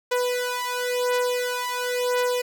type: beating tone pair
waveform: sawtooth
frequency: 493.9 / 494.86 Hz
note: B4 / B4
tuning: 0 / +3 cents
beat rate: 0.96 Hz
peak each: -22 dBFS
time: 0.11-2.42 s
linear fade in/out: 10 ms
effects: none